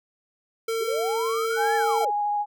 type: tone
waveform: square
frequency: 452.5 Hz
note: A4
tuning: 48 cents sharp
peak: -25 dBFS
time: 0.68-2.05 s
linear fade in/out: 5 ms
type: linear two-way sweep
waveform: sine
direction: up then down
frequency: 370 to 1760 to 370 Hz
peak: -28 dBFS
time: 0.8-2.11 s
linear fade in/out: 20 ms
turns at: 1.76 s
type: tone with vibrato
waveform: sine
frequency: 827 Hz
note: G#5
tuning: 8 cents flat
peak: -22 dBFS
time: 1.56-2.46 s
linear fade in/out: 50 ms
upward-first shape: square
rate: 13 Hz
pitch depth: 8 cents each way
effects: none